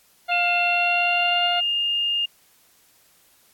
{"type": "harmonic tone", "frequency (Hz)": 704, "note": "F5", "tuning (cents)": 14, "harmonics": [1, 2, 3, 4, 5, 6], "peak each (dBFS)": [-23, -29, -33, -35, -37, -39], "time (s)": [0.28, 1.61], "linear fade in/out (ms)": 20}
{"type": "tone with pitch glide", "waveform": "sine", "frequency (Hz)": [2697, 2823], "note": ["E7", "F7"], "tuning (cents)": [39, 18], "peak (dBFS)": -20, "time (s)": [0.31, 2.26], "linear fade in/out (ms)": 10, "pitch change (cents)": 79, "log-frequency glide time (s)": [0.51, 1.59]}
{"effects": ["white hiss -58 dBFS RMS until 3.53 s", "AAC 64 kbps"]}